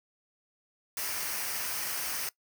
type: noise with comb filter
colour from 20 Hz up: white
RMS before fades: -34 dBFS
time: 0.97-2.29 s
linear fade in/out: 2 ms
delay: 0.27 ms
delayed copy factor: -0.5
effects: noise-tail reverb RT60 0.1 s tail -20 dB re dry